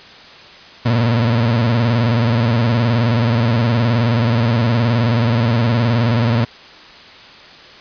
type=tone with vibrato; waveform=30% pulse; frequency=116.54 Hz; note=A#2; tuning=in tune; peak=-10 dBFS; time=0.85-6.45 s; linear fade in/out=10 ms; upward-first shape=square; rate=19 Hz; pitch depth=79 cents each way; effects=white hiss -39 dBFS RMS until 7.8 s + resampled to 11025 Hz